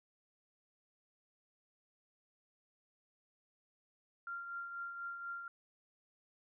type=tone with tremolo; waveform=sine; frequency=1387 Hz; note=F6; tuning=12 cents flat; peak=-39 dBFS; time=4.27-5.48 s; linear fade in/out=2 ms; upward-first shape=triangle; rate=4.1 Hz; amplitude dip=50%; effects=none